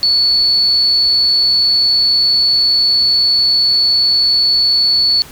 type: tone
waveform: sine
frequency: 4435 Hz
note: C#8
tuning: in tune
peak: -9 dBFS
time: 0.03-5.22 s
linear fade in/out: 0 ms
effects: pink hiss -36 dBFS RMS until 5.31 s